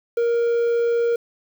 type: tone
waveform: triangle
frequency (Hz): 469.9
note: A#4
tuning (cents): +14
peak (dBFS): -15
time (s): 0.17-1.16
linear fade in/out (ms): 5
effects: 7-bit